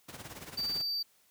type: noise with tremolo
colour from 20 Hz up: pink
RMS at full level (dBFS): -43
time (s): 0.08-0.82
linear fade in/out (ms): 10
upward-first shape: sine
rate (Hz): 18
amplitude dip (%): 70
type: tone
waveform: triangle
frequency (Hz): 4638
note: D8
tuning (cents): -22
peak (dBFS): -30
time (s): 0.57-1.03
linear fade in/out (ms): 10
effects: white hiss -67 dBFS RMS until 1.3 s + high-pass 60 Hz 12 dB/octave